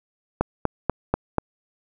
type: click train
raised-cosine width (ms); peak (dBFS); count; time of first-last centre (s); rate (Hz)
1; -5; 5; 0.41-1.383; 4.11
effects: none